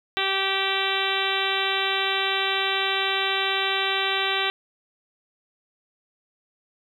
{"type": "harmonic tone", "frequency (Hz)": 387.8, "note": "G4", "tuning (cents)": -19, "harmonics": [1, 2, 3, 4, 5, 6, 7, 8, 9, 10], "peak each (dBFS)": [-31, -31, -31, -31, -31, -31, -31, -31, -31, -31], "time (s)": [0.17, 4.5], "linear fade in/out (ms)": 0, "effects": ["9-bit"]}